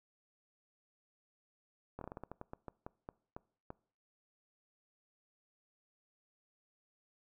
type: slowing click train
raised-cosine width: 1 ms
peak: -30 dBFS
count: 15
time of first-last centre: 1.99-3.704 s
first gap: 23 ms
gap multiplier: 1.23
effects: noise-tail reverb RT60 0.5 s tail -23 dB re dry